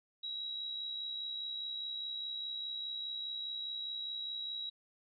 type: tone with amplitude modulation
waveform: sine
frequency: 3865 Hz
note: B7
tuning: 38 cents flat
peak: -36 dBFS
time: 0.23-4.7 s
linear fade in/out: 10 ms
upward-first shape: sine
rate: 64.9 Hz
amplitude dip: 40%
effects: none